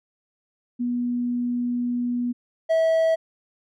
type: tone pair in turn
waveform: sine / triangle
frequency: 243.2 / 649.3 Hz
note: B3 / E5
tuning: -26 / -26 cents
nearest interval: octave + perfect fourth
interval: 1700 cents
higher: second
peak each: -22 / -15 dBFS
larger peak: second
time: 0.79-2.33 / 2.69-3.16 s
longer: first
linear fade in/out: 20 ms
effects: none